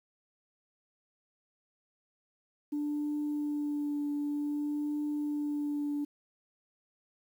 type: tone with vibrato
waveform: sine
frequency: 293.7 Hz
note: D4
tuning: in tune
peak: -29 dBFS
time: 2.72-6.05 s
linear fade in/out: 10 ms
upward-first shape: triangle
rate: 0.54 Hz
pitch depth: 18 cents each way
effects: tanh soft clip ceiling -27 dBFS + 10-bit